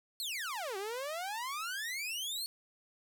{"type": "exponential two-way sweep", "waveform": "sawtooth", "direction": "down then up", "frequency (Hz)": [4434, 375.4, 4434], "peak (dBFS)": -33, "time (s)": [0.2, 2.46], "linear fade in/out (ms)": 0, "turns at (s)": 0.77, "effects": []}